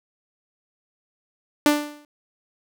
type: tone with exponential decay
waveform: sawtooth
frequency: 295.2 Hz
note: D4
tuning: 9 cents sharp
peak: -8 dBFS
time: 1.66-2.05 s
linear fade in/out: 1 ms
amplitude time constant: 84 ms
effects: none